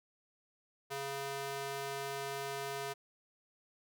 square tone with high-pass filter, 138.59 Hz, C#3, in tune, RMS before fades -40 dBFS, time 0.9-2.94 s, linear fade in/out 20 ms, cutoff 470 Hz, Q 0.85, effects none

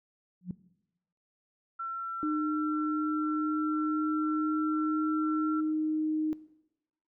sine tone with exponential growth, 179.8 Hz, F#3, 49 cents flat, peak -28 dBFS, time 0.41-0.51 s, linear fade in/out 2 ms, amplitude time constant 21 ms
sine tone, 1351 Hz, E6, 42 cents sharp, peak -33 dBFS, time 1.79-5.61 s, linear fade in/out 10 ms
sine tone with pitch glide, 305.4 to 310.4 Hz, D#4 to D#4, -32 to -4 cents, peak -28 dBFS, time 2.23-6.33 s, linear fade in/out 0 ms, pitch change +28 cents, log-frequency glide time 2.62-5.25 s
effects noise-tail reverb RT60 0.9 s tail -18 dB re dry

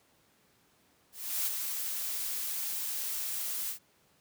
blue noise with ADSR envelope, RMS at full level -30 dBFS, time 1.12-3.79 s, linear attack 350 ms, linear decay 13 ms, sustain -5 dB, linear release 100 ms, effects pink hiss -67 dBFS RMS until 4.2 s + high-pass 100 Hz 12 dB/octave

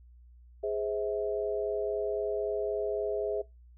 sine chord, Ab augmented, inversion none, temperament just, 415.3 / 519.1 / 648.9 Hz, Ab4 / C5 / E5, 0 / -14 / -27 cents, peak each -31 / -37 / -34 dBFS, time 0.63-3.42 s, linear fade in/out 10 ms, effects noise-tail reverb RT60 0.2 s tail -21 dB re dry + added 60 Hz sine -52 dBFS peak until 3.77 s

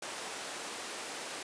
pink high-pass noise, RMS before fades -41 dBFS, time 0.02-1.43 s, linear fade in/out 5 ms, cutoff 420 Hz, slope 12 dB/octave, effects resampled to 22050 Hz

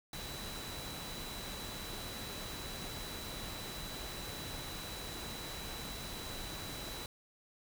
sine tone in noise, 3951 Hz, B7, in tune, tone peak -48 dBFS, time 0.13-7.06 s, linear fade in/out 2 ms, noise pink, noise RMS -44 dBFS, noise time 0.13-7.06 s, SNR -7 dB, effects none

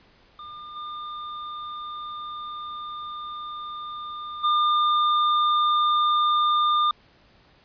square tone with level steps, 1205 Hz, D6, 44 cents sharp, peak -38 / -33 / -19 dBFS, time 0.39-6.91 s, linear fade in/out 2 ms, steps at 0.75 / 4.43 s, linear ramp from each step 20 ms, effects pink hiss -57 dBFS RMS until 7.64 s + resampled to 11025 Hz

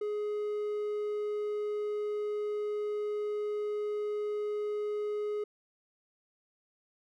triangle tone, 418.6 Hz, G#4, 14 cents sharp, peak -29 dBFS, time 0.01-5.44 s, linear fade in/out 5 ms, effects none

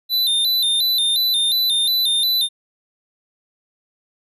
square tone with vibrato, 3804 Hz, A#7, 34 cents sharp, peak -16 dBFS, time 0.09-2.49 s, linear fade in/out 50 ms, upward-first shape square, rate 2.8 Hz, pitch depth 83 cents each way, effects none

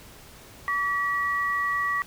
sine tone pair together, 1147.9 / 1928 Hz, D6 / B6, -40 / -42 cents, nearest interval major sixth, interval 898 cents, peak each -26 dBFS, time 0.68-2.02 s, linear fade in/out 0 ms, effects pink hiss -48 dBFS RMS until 2.06 s

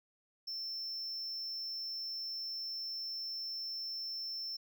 triangle tone, 5350 Hz, E8, 25 cents sharp, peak -37 dBFS, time 0.47-4.57 s, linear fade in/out 10 ms, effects none

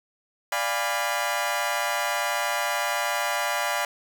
20% pulse chord, D diminished seventh, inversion none, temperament equal with one note detuned, 587.3 / 698.5 / 816.8 / 987.8 Hz, D5 / F5 / Ab5 / Cb6, 0 / 0 / -29 / 0 cents, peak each -25 dBFS, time 0.52-3.85 s, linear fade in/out 2 ms, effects none

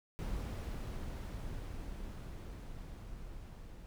brown noise with level ramp, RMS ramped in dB -38 to -50 dBFS, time 0.19-3.86 s, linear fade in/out 0 ms, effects none

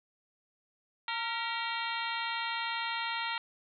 harmonic tone with a mistuned harmonic, 460 Hz, A#4, 23 cents flat, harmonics 2 / 3 / 4 / 5 / 6 / 7 / 8 / 9, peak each -37 / -39 / -40 / -41 / -42 / -42 / -43 / -44 dBFS, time 1.08-3.38 s, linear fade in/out 2 ms, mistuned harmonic 4, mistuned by +67 cents, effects none

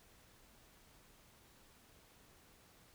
silence, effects pink hiss -65 dBFS RMS until 2.94 s

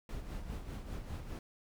brown noise with tremolo, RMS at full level -40 dBFS, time 0.09-1.39 s, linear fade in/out 2 ms, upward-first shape sine, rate 5 Hz, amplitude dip 55%, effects none

